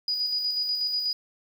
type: tone with tremolo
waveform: triangle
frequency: 4924 Hz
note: D#8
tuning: 19 cents flat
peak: -20 dBFS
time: 0.08-1.13 s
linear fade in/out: 2 ms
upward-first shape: square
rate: 8.2 Hz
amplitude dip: 45%
effects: tanh soft clip ceiling -22 dBFS + 9-bit